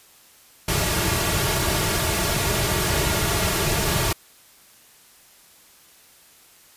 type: noise with comb filter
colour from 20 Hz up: pink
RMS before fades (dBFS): -22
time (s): 0.68-4.13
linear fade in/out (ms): 5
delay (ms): 3.9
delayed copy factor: -0.7
effects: white hiss -52 dBFS RMS until 6.76 s + resampled to 32000 Hz